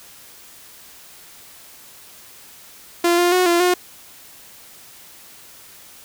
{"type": "tone with pitch steps", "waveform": "sawtooth", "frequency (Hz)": [345, 351.2, 364.9, 344.2, 359.1], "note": ["F4", "F4", "F#4", "F4", "F4"], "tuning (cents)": [-21, 10, -24, -25, 48], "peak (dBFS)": -10, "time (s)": [3.04, 3.74], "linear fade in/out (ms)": 5, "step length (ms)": 140, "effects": ["white hiss -44 dBFS RMS until 6.04 s"]}